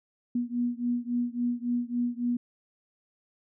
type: beating tone pair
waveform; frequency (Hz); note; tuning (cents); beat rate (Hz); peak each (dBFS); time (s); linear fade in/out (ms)
sine; 240.3 / 243.9; B3 / B3; -47 / -21; 3.6; -29 / -30; 0.35-2.37; 5
effects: none